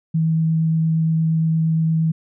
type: tone with vibrato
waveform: sine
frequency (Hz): 161.1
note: E3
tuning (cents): -39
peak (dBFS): -15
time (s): 0.14-2.12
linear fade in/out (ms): 10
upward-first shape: triangle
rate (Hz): 8.6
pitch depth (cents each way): 9
effects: none